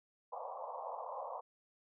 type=band-pass noise; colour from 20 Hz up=white; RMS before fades=-44 dBFS; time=0.32-1.41 s; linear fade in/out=10 ms; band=490 to 1100 Hz; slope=96 dB/octave; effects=none